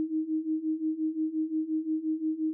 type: beating tone pair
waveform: sine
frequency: 311.1 / 316.8 Hz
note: D#4 / D#4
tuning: 0 / +31 cents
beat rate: 5.7 Hz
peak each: -32 / -29 dBFS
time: 0-2.53 s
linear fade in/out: 0 ms
effects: none